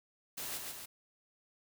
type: noise with echo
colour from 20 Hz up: white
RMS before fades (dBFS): -41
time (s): 0.37-0.58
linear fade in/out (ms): 10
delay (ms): 140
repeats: 2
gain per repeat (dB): -3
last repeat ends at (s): 0.86
effects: none